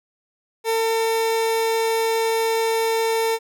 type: tone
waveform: 30% pulse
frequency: 451.2 Hz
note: A4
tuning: 44 cents sharp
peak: -16 dBFS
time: 0.64-3.39 s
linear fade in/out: 50 ms
effects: none